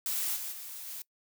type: noise with level steps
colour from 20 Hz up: blue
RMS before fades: -32 / -38 / -43 / -41 dBFS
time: 0.06-1.02 s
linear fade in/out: 2 ms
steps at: 0.35 / 0.51 / 0.86 s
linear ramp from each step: 20 ms
effects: noise-tail reverb RT60 0.1 s tail -23 dB re dry